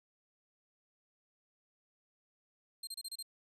25% pulse tone bursts, 4186 Hz, C8, in tune, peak -36 dBFS, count 6, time 2.83-3.227 s, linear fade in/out 5 ms, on 42 ms, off 29 ms, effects none

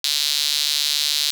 sawtooth tone with high-pass filter, 146.83 Hz, D3, in tune, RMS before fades -21 dBFS, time 0.04-1.31 s, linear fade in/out 0 ms, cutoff 4000 Hz, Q 3.5, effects 7-bit

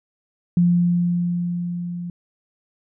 sine tone with level ramp, 174.61 Hz, F3, in tune, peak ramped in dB -12 to -27 dBFS, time 0.57-2.1 s, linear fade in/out 2 ms, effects none

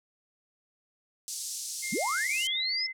pink band-pass noise, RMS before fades -37 dBFS, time 1.28-2.47 s, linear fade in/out 0 ms, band 5200 to 10000 Hz, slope 24 dB/octave
sine tone with pitch glide, 2114 to 2057 Hz, C7 to C7, +17 to -30 cents, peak -34 dBFS, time 1.82-2.93 s, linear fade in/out 20 ms, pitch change -47 cents, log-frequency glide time 2.15-2.67 s
sine linear sweep, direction up, 142.7 to 5310 Hz, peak -28 dBFS, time 1.92-2.87 s, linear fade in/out 10 ms
effects none

